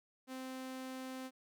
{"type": "tone", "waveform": "sawtooth", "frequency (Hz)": 260, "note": "C4", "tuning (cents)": -11, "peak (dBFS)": -39, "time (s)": [0.27, 1.31], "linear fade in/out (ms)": 50, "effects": []}